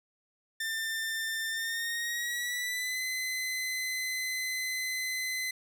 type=tone with pitch glide; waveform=sawtooth; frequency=1792 to 2035 Hz; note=A6 to C7; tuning=+31 to -49 cents; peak=-28 dBFS; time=0.6-5.51 s; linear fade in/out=5 ms; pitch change=+220 cents; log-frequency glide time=1.5-3.04 s; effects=none